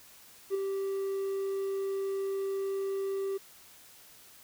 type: tone with ADSR envelope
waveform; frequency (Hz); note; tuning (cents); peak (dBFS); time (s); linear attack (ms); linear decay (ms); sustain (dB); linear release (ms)
triangle; 390.3; G4; -8; -22; 0.5-3.38; 46; 8; -6; 14
effects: tanh soft clip ceiling -19 dBFS + white hiss -55 dBFS RMS until 4.43 s